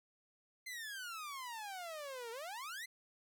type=exponential two-way sweep; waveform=sawtooth; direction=down then up; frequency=2093 to 447.8 to 2093 Hz; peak=-40 dBFS; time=0.66-2.86 s; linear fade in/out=10 ms; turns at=2.31 s; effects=none